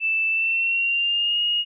sine tone with pitch glide, 2645 to 2868 Hz, E7 to F7, +5 to +45 cents, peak -19 dBFS, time 0-1.65 s, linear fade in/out 50 ms, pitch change +140 cents, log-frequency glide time 0.3-1.41 s, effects none

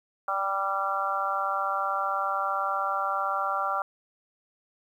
harmonic tone, 195.6 Hz, G3, 4 cents flat, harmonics 3 / 4 / 5 / 6 / 7, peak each -35 / -31 / -37 / -30 / -30 dBFS, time 0.28-3.82 s, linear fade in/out 2 ms, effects 10-bit

